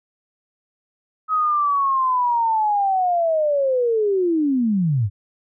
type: linear sweep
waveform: sine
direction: down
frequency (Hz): 1277 to 91.3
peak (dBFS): -16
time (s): 1.28-5.1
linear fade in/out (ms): 50
effects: none